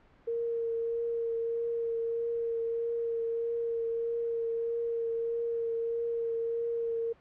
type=tone with vibrato; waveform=sine; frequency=462.8 Hz; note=A#4; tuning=13 cents flat; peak=-29 dBFS; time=0.27-7.13 s; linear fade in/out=10 ms; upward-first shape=triangle; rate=1.6 Hz; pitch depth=16 cents each way; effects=pink hiss -61 dBFS RMS until 7.2 s + low-pass 2000 Hz 12 dB/octave